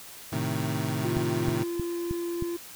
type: chord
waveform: 25% pulse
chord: A diminished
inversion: none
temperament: equal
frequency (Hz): 110 / 130.81 / 155.56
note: A2 / C3 / Eb3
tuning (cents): 0 / 0 / 0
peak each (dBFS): -28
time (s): 0.32-1.64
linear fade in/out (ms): 10
type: tone with pitch glide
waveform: triangle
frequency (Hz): 350 to 343.8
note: F4 to F4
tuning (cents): +4 to -27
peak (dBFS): -27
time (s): 1.04-2.57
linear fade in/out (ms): 10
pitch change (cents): -31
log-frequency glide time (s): 1.33-1.57
type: click train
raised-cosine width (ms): 5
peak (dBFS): -19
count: 5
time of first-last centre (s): 1.17-2.424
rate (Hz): 3.19
effects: white hiss -45 dBFS RMS until 2.75 s